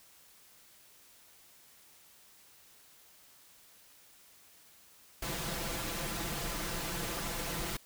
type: noise with comb filter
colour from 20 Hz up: pink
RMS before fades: -37 dBFS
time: 5.22-7.77 s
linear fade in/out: 5 ms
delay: 5.9 ms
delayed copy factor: +0.65
effects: white hiss -60 dBFS RMS until 7.85 s